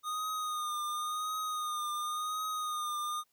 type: tone with vibrato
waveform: square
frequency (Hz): 1230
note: D#6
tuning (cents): -20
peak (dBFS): -34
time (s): 0.03-3.24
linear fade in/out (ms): 50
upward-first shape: triangle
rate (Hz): 0.93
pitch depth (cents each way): 46
effects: white hiss -75 dBFS RMS until 3.32 s